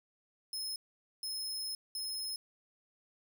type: tone bursts at uneven times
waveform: sawtooth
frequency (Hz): 5170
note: E8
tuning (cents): -34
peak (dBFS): -34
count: 3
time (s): 0.53-0.76 / 1.23-1.75 / 1.95-2.36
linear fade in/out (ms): 2
effects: 12-bit